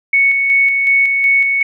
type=tone with tremolo; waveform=sine; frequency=2217 Hz; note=C#7; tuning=in tune; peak=-8 dBFS; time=0.13-1.63 s; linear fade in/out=5 ms; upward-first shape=square; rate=2.7 Hz; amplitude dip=35%; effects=none